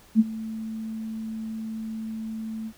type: tone with ADSR envelope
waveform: sine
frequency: 221.1 Hz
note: A3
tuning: 9 cents sharp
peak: -11 dBFS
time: 0.15-2.73 s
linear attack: 46 ms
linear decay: 33 ms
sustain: -19 dB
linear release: 64 ms
effects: pink hiss -54 dBFS RMS until 2.77 s